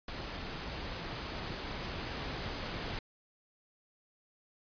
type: noise with level ramp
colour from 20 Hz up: pink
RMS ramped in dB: -41 to -38 dBFS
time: 0.08-2.99 s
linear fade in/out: 2 ms
effects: resampled to 11025 Hz